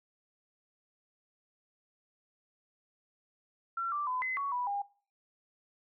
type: tone with pitch steps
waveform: sine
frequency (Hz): 1359 / 1173 / 1011 / 2040 / 1119 / 984 / 807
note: F6 / D6 / B5 / C7 / C#6 / B5 / G#5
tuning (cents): -48 / -2 / +40 / -44 / +16 / -7 / -50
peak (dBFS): -31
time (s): 3.77-4.82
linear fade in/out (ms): 5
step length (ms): 150
effects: noise-tail reverb RT60 0.4 s tail -21 dB re dry